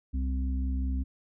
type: harmonic tone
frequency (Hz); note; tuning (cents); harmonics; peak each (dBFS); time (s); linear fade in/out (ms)
65.1; C2; -8; 1 / 3 / 4; -27 / -42 / -37; 0.13-1.04; 20
effects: none